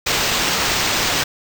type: noise with sample-and-hold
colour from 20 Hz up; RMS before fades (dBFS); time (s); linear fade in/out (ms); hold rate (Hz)
white; -19; 0.06-1.24; 10; 11025
effects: none

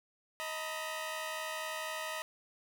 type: tone cluster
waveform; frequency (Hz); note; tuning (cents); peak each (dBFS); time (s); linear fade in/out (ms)
15% pulse; 630 / 913 / 985; D#5 / A#5 / B5; +21 / -36 / -5; -33 / -38 / -37; 0.4-2.22; 0
effects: none

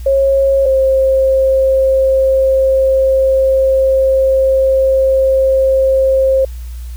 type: tone pair in turn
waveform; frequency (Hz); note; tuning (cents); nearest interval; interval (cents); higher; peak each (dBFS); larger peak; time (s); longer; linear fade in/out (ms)
sine; 544 / 531.6; C#5 / C5; -33 / +27; unison; 40; first; -8; neither; 0.06-0.66 / 0.66-6.45; second; 5
effects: added 60 Hz sine -23 dBFS peak until 6.96 s + white hiss -44 dBFS RMS until 6.96 s

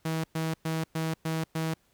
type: tone bursts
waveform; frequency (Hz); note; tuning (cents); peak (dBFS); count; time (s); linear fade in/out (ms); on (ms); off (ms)
sawtooth; 160.8; E3; -43; -24; 6; 0.05-1.74; 5; 190; 110
effects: pink hiss -68 dBFS RMS until 1.93 s

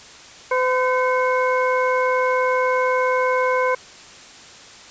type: harmonic tone with a mistuned harmonic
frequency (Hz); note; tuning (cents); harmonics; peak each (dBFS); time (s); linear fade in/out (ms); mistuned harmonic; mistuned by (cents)
509; C5; -48; 1 / 2 / 3 / 4; -19 / -21 / -26 / -27; 0.51-3.75; 5; 4; +120
effects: white hiss -42 dBFS RMS until 4.9 s + resampled to 16000 Hz

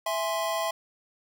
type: chord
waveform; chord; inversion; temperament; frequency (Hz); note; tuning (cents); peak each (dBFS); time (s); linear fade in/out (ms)
square; E augmented; none; equal; 659.3 / 830.6 / 1046.5; E5 / G#5 / B#5; 0 / 0 / 0; -30 / -35 / -32; 0.06-0.71; 5
effects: none

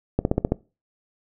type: slowing click train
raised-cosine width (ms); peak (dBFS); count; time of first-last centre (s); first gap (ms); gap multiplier
2; -6; 6; 0.19-0.52; 61; 1.04
effects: noise-tail reverb RT60 0.3 s tail -21 dB re dry

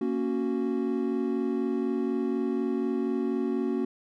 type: chord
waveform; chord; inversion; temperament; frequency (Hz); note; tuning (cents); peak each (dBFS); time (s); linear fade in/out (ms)
triangle; F# major; first; equal; 233.1 / 277.2 / 370; A#3 / C#4 / F#4; 0 / 0 / 0; -28; 0.01-3.85; 5
effects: none

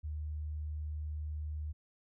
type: tone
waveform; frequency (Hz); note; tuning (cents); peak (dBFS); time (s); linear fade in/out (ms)
sine; 76; D#2; -40; -36; 0.03-1.73; 20
effects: none

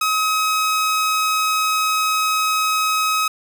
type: tone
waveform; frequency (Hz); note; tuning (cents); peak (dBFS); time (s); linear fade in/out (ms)
sawtooth; 1272; D#6; +38; -13; 0.01-3.28; 5
effects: none

